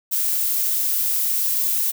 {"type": "noise", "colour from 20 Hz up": "violet", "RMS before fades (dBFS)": -21, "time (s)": [0.11, 1.92], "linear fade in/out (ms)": 20, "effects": []}